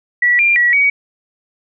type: tone with pitch steps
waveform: sine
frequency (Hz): 1944 / 2388 / 1930 / 2257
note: B6 / D7 / B6 / C#7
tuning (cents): -28 / +28 / -40 / +31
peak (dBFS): -9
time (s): 0.22-0.9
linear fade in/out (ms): 5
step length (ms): 170
effects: none